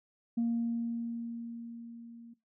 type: tone with level ramp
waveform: sine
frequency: 233.1 Hz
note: A#3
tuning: in tune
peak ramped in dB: -25 to -48 dBFS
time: 0.37-2.34 s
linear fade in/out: 10 ms
effects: noise-tail reverb RT60 0.2 s tail -18 dB re dry + tanh soft clip ceiling -24 dBFS